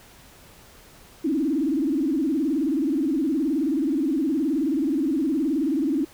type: tone with vibrato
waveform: sine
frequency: 293.7 Hz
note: D4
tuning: in tune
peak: -20 dBFS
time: 1.24-6.05 s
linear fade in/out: 10 ms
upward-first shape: sine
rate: 19 Hz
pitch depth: 220 cents each way
effects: pink hiss -50 dBFS RMS until 6.13 s